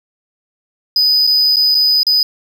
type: tone with dropouts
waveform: triangle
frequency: 4986 Hz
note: D#8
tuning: 3 cents sharp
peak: -8 dBFS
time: 0.96-2.23 s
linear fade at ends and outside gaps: 2 ms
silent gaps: 1.268-1.273 / 1.56-1.567 / 1.746-1.75 / 2.032-2.067 s
effects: none